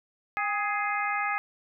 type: harmonic tone with a mistuned harmonic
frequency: 417.9 Hz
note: G#4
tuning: 11 cents sharp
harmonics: 2 / 3 / 4 / 5 / 6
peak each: -31 / -31 / -34 / -32 / -37 dBFS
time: 0.37-1.38 s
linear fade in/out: 0 ms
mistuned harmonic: 2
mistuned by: -55 cents
effects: none